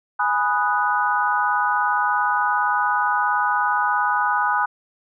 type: chord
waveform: sine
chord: G# minor seventh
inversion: none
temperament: equal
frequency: 830.6 / 987.8 / 1244.5 / 1480 Hz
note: G#5 / B5 / D#6 / F#6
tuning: 0 / 0 / 0 / 0 cents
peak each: -23 dBFS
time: 0.19-4.66 s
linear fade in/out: 10 ms
effects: none